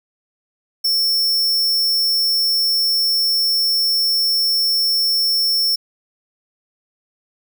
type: tone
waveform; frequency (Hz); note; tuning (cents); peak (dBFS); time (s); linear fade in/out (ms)
45% pulse; 5400; E8; +41; -15; 0.84-5.76; 10
effects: none